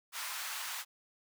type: high-pass noise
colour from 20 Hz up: pink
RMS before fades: -40 dBFS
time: 0.12-0.85 s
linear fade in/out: 50 ms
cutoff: 970 Hz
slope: 24 dB/octave
effects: none